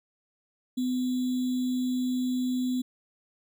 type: tone with sample-and-hold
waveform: sine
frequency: 252.5 Hz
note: B3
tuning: 39 cents sharp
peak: -25 dBFS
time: 0.77-2.82 s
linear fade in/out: 10 ms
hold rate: 3675 Hz
effects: none